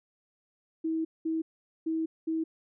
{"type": "tone bursts at uneven times", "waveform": "sine", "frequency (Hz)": 322.2, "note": "E4", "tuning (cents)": -39, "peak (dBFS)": -27, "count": 4, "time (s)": [[0.84, 1.05], [1.25, 1.42], [1.86, 2.06], [2.27, 2.44]], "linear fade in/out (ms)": 10, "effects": []}